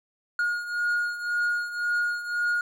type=beating tone pair; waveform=triangle; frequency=1433 / 1434.9 Hz; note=F6 / F6; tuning=+44 / +46 cents; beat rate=1.9 Hz; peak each=-24 / -29 dBFS; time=0.39-2.61 s; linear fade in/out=2 ms; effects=none